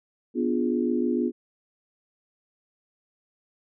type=chord; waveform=sine; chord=B diminished seventh; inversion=none; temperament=equal; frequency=246.9 / 293.7 / 349.2 / 415.3 Hz; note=B3 / D4 / F4 / Ab4; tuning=0 / 0 / 0 / 0 cents; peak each=-25 / -30 / -27 / -31 dBFS; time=0.34-1.32 s; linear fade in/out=50 ms; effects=none